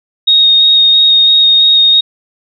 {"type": "tone with vibrato", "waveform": "sine", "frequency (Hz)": 3729, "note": "A#7", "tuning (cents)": 0, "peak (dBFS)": -4, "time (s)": [0.27, 2.01], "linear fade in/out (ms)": 10, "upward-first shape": "square", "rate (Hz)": 3, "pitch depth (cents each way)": 8, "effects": []}